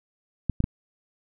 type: clicks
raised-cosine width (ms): 5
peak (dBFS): -11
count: 3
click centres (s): 0.497 / 0.604 / 0.641
effects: none